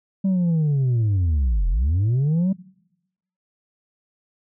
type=linear two-way sweep; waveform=sine; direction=down then up; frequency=196 to 39.17 to 196 Hz; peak=-14 dBFS; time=0.24-2.53 s; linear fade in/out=10 ms; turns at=1.69 s; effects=noise-tail reverb RT60 0.9 s tail -25 dB re dry + tanh soft clip ceiling -16 dBFS